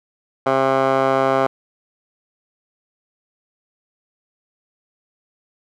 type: tone with band-pass filter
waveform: 15% pulse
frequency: 133.7 Hz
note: C3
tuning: 38 cents sharp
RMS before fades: -17 dBFS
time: 0.46-1.47 s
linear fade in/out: 5 ms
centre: 850 Hz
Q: 3.7
effects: none